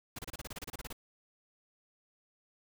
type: noise bursts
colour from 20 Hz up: pink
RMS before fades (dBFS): -42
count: 14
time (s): 0.16-0.929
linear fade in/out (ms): 5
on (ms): 28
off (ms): 29
effects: none